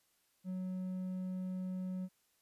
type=tone with hard clipping; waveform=sine; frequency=185 Hz; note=F#3; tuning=in tune; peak=-38 dBFS; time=0.44-2.09 s; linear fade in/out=50 ms; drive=3 dB; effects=white hiss -75 dBFS RMS until 2.41 s + resampled to 32000 Hz

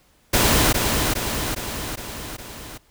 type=noise with echo; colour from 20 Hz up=pink; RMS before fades=-17 dBFS; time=0.33-0.73 s; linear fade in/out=10 ms; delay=410 ms; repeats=5; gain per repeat=-4 dB; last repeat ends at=2.78 s; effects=pink hiss -59 dBFS RMS until 2.9 s

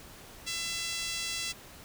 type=tone with high-pass filter; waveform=5% pulse; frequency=671 Hz; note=E5; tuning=31 cents sharp; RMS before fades=-35 dBFS; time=0.46-1.53 s; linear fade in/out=20 ms; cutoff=2400 Hz; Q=1.2; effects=pink hiss -50 dBFS RMS until 1.84 s

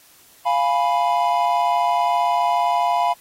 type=chord; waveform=triangle; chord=F diminished; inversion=none; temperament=equal; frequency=698.5 / 830.6 / 987.8 Hz; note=F5 / Ab5 / Cb6; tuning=0 / 0 / 0 cents; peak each=-18 / -21 / -18 dBFS; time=0.45-3.14 s; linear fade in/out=20 ms; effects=white hiss -51 dBFS RMS until 3.2 s + AAC 48 kbps

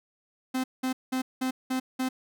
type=tone bursts; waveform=45% pulse; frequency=258.6 Hz; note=C4; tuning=20 cents flat; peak=-26 dBFS; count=6; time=0.54-2.09 s; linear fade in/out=10 ms; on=100 ms; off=190 ms; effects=none

